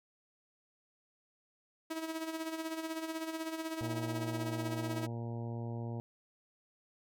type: tone with tremolo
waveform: sawtooth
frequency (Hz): 321.9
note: E4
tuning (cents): -41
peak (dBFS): -31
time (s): 1.9-5.07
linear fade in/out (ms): 10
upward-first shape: sine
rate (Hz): 16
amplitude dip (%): 60
type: harmonic tone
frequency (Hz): 117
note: A#2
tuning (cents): +7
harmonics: 1 / 2 / 3 / 4 / 5 / 6 / 7 / 8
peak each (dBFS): -38 / -44 / -48 / -50 / -52 / -54 / -55 / -56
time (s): 3.81-6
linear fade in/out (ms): 0
effects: none